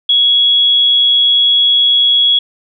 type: tone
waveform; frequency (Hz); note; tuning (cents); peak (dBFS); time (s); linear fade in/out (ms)
sine; 3343; G#7; +11; -7; 0.09-2.39; 5
effects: none